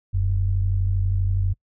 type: tone pair together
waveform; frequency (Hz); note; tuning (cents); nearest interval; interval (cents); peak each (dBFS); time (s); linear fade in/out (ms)
sine; 42.09 / 94.5; E1 / F#2; +37 / +37; octave + major second; 1400; -23 / -20; 0.13-1.54; 20
effects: noise-tail reverb RT60 0.1 s tail -26 dB re dry